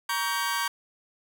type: chord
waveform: sawtooth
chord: G diminished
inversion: first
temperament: just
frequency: 940.8 / 1128.9 / 1568 Hz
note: Bb5 / Db6 / G6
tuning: +16 / +31 / 0 cents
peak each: -27 dBFS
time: 0.09-0.68 s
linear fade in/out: 5 ms
effects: none